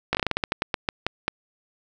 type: slowing click train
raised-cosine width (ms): 0.3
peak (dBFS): -6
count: 15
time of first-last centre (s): 0.13-1.28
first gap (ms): 18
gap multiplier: 1.21
effects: none